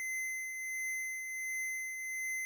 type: tone with tremolo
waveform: square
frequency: 2056 Hz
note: C7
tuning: 31 cents flat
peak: -35 dBFS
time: 0-2.45 s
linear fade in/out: 0 ms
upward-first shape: triangle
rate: 1.4 Hz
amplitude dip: 45%
effects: none